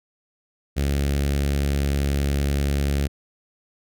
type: tone with notch filter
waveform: sawtooth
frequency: 70.4 Hz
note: C#2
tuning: 27 cents sharp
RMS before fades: -22 dBFS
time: 0.76-3.08 s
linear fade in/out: 20 ms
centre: 990 Hz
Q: 0.95
effects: none